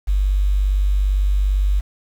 sine tone, 48.8 Hz, G1, 7 cents flat, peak -14 dBFS, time 0.07-1.81 s, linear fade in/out 20 ms, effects 7-bit

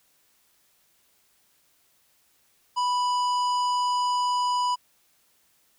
harmonic tone, 987.8 Hz, B5, in tune, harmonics 1 / 3 / 5 / 7 / 9, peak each -22 / -36 / -36 / -43 / -50 dBFS, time 2.76-4.76 s, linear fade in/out 20 ms, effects white hiss -65 dBFS RMS until 5.78 s

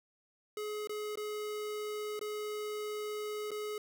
square tone with dropouts, 422.3 Hz, G#4, 29 cents sharp, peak -37 dBFS, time 0.57-3.78 s, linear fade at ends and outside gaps 2 ms, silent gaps 0.873-0.894 / 1.156-1.173 / 2.193-2.212 / 3.507-3.515 s, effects none

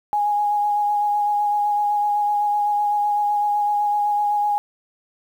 sine tone with vibrato, 828 Hz, G#5, 5 cents flat, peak -17 dBFS, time 0.13-4.58 s, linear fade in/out 0 ms, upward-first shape sine, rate 7.9 Hz, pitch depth 14 cents each way, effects 8-bit

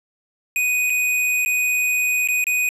square tone with dropouts, 2489 Hz, D#7, in tune, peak -18 dBFS, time 0.56-2.69 s, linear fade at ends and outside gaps 1 ms, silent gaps 0.898-0.902 / 1.45-1.46 / 2.275-2.286 / 2.441-2.468 s, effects resampled to 32000 Hz

